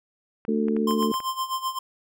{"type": "clicks", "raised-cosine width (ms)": 0.5, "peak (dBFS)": -24, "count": 7, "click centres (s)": [0.451, 0.684, 0.766, 0.909, 1.027, 1.141, 1.203]}
{"type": "harmonic tone", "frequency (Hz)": 74.1, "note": "D2", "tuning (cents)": 16, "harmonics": [3, 4, 5, 6], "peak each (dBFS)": [-23, -30, -31, -27], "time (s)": [0.48, 1.12], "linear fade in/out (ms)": 5}
{"type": "tone with tremolo", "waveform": "square", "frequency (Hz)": 1046.5, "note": "C6", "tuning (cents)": 0, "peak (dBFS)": -24, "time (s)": [0.87, 1.79], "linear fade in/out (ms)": 5, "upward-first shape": "sine", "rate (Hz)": 7.8, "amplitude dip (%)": 80}
{"effects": []}